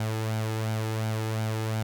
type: tone with flanger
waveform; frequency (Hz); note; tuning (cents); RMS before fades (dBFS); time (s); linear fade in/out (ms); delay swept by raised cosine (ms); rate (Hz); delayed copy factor
sawtooth; 110; A2; 0; -29; 0-1.83; 5; 1.3 to 2.4; 2.8; +0.5
effects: none